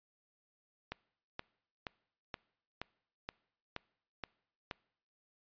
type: click train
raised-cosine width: 0.3 ms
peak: -23 dBFS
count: 9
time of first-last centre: 0.92-4.711 s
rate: 2.11 Hz
effects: noise-tail reverb RT60 0.7 s tail -24 dB re dry + resampled to 11025 Hz